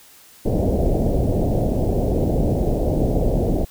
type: low-pass noise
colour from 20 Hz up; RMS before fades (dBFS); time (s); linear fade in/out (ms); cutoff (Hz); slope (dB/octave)
pink; -19; 0.45-3.65; 10; 690; 48
effects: white hiss -48 dBFS RMS until 3.7 s